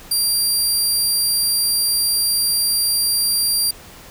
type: tone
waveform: 20% pulse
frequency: 4740 Hz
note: D8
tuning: 15 cents sharp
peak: -10 dBFS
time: 0.11-3.71 s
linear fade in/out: 5 ms
effects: pink hiss -41 dBFS RMS until 4.1 s